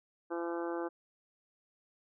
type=harmonic tone; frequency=170 Hz; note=F3; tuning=46 cents flat; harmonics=2 / 3 / 4 / 5 / 6 / 7 / 8 / 9; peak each=-36 / -40 / -46 / -44 / -49 / -47 / -51 / -49 dBFS; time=0.3-0.89 s; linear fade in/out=20 ms; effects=none